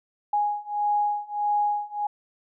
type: beating tone pair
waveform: sine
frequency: 828 / 829.6 Hz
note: G#5 / G#5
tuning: -5 / -2 cents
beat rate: 1.6 Hz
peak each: -26 / -25 dBFS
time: 0.33-2.07 s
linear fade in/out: 5 ms
effects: none